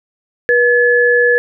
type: tone pair together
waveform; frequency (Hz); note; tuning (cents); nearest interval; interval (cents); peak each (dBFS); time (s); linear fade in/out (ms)
sine; 484 / 1713.4; B4 / A6; -35 / -46; octave + minor seventh; 2189; -11; 0.49-1.38; 0
effects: none